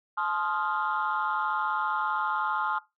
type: chord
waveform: sine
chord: F dominant seventh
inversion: first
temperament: equal with one note detuned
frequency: 858.9 / 1046.5 / 1244.5 / 1396.9 Hz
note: A5 / C6 / Eb6 / F6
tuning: -42 / 0 / 0 / 0 cents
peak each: -31 dBFS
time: 0.17-2.79 s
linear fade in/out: 10 ms
effects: noise-tail reverb RT60 0.2 s tail -18 dB re dry + tanh soft clip ceiling -19 dBFS